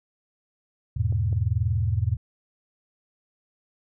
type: chord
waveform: sine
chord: E major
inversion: none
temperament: equal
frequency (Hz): 82.41 / 103.83 / 123.47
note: E2 / G#2 / B2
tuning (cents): 0 / 0 / 0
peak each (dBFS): -26 / -24 / -27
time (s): 0.96-2.17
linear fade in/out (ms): 10
type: clicks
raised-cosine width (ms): 2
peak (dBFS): -28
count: 2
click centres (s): 1.125 / 1.328
effects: none